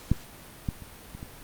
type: clicks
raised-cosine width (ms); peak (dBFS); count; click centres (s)
5; -8 / -15 / -30 / -28 / -25; 5; 0.116 / 0.688 / 0.822 / 1.15 / 1.229
effects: pink hiss -47 dBFS RMS until 1.43 s + Opus 48 kbps